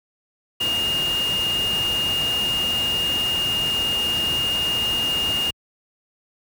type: tone in noise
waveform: sine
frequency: 2836 Hz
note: F7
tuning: 26 cents sharp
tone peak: -20 dBFS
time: 0.6-5.51 s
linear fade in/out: 10 ms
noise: pink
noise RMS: -30 dBFS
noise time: 0.6-5.51 s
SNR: +7 dB
effects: high-pass 60 Hz 12 dB/octave